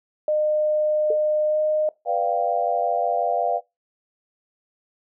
sine tone with pitch glide, 609 to 614.3 Hz, D#5 to D#5, -37 to -22 cents, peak -18 dBFS, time 0.28-1.89 s, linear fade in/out 2 ms, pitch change +15 cents, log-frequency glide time 1.47-1.59 s
sine tone with exponential decay, 443.3 Hz, A4, 13 cents sharp, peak -18 dBFS, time 1.1-1.2 s, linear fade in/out 5 ms, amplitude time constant 20 ms
sine chord, G dominant seventh, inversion first, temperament equal, 493.9 / 587.3 / 698.5 / 784 Hz, B4 / D5 / F5 / G5, 0 / 0 / 0 / 0 cents, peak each -27 / -26 / -22 / -27 dBFS, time 2.05-3.61 s, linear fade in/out 50 ms
effects noise-tail reverb RT60 0.2 s tail -21 dB re dry

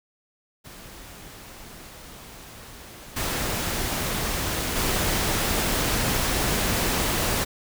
pink noise with level steps, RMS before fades -43 / -27 / -24 dBFS, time 0.64-7.45 s, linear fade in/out 20 ms, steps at 3.16 / 4.76 s, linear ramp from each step 10 ms, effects none

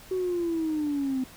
sine linear sweep, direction down, 376.6 to 255.2 Hz, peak -24 dBFS, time 0.11-1.24 s, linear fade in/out 5 ms, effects tanh soft clip ceiling -21 dBFS + pink hiss -49 dBFS RMS until 1.36 s

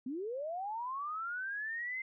sine linear sweep, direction up, 239 to 2093 Hz, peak -36 dBFS, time 0.06-2.02 s, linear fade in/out 5 ms, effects none

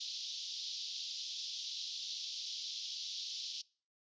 pink band-pass noise, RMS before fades -43 dBFS, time 0-3.62 s, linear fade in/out 10 ms, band 3300 to 5700 Hz, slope 48 dB/octave, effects noise-tail reverb RT60 0.4 s tail -23 dB re dry + resampled to 16000 Hz

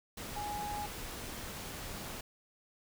sine tone in noise, 830 Hz, G#5, 1 cent flat, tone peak -37 dBFS, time 0.36-0.86 s, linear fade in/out 5 ms, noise pink, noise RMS -43 dBFS, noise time 0.17-2.21 s, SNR +3 dB, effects none

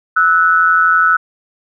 sine tone pair together, 1308 / 1480 Hz, E6 / F#6, -14 / 0 cents, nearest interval major second, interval 214 cents, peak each -11 dBFS, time 0.16-1.17 s, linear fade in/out 10 ms, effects none

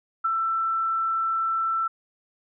sine tone with ADSR envelope, 1334 Hz, E6, 20 cents sharp, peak -19 dBFS, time 0.24-1.88 s, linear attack 12 ms, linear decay 23 ms, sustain -3 dB, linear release 10 ms, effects none

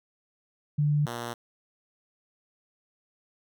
sine / 5% pulse tone pair in turn, 147.7 / 118.78 Hz, D3 / A#2, +10 / +33 cents, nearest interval major third, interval 377 cents, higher first, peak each -21 / -22 dBFS, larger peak first, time 0.78-1.06 / 1.06-1.34 s, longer neither, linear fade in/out 10 ms, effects none

